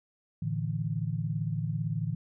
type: chord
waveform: sine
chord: A suspended fourth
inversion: none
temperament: equal with one note detuned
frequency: 111.73 / 146.83 / 164.81 Hz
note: A2 / D3 / E3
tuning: +27 / 0 / 0 cents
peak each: -33 dBFS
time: 0.42-2.15 s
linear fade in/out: 5 ms
effects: none